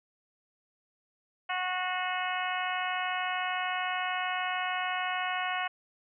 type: harmonic tone with a mistuned harmonic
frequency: 366.6 Hz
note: F#4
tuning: 16 cents flat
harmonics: 2 / 3 / 4 / 5 / 6 / 7 / 8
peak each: -34 / -36 / -37 / -38 / -39 / -39 / -40 dBFS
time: 1.49-5.68 s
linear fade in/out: 10 ms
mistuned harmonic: 6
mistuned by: -21 cents
effects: none